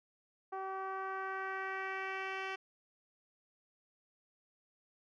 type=tone with low-pass filter sweep; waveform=10% pulse; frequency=383.2 Hz; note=G4; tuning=39 cents flat; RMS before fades=-40 dBFS; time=0.52-2.56 s; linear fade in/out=10 ms; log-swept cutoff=920 to 3200 Hz; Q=1.8; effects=none